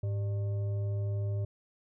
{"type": "tone with frequency modulation", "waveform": "sine", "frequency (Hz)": 103.83, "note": "G#2", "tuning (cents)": 0, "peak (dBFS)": -29, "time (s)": [0.03, 1.45], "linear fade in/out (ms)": 5, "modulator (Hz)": 494, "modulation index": 0.29, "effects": []}